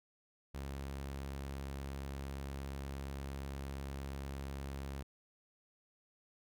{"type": "tone", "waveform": "sawtooth", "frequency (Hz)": 68.6, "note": "C#2", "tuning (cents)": -17, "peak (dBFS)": -37, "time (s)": [0.54, 5.03], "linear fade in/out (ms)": 10, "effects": []}